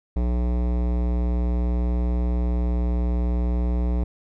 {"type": "tone with hard clipping", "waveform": "sine", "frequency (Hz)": 60.3, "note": "B1", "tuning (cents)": -41, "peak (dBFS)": -22, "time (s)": [0.16, 4.04], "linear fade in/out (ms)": 5, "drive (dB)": 18, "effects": []}